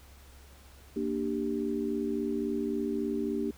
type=chord; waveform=sine; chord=G minor; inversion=first; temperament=equal with one note detuned; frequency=233.1 / 296.7 / 392 Hz; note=Bb3 / D4 / G4; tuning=0 / +18 / 0 cents; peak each=-33 dBFS; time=0.96-3.51 s; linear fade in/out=5 ms; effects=added 68 Hz sine -52 dBFS peak until 3.57 s + pink hiss -57 dBFS RMS until 3.57 s